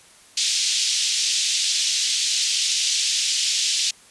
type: band-pass noise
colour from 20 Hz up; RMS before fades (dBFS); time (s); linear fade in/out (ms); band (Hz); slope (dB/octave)
white; -22; 0.37-3.91; 5; 2900 to 6700; 24
effects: white hiss -50 dBFS RMS until 4.1 s + resampled to 24000 Hz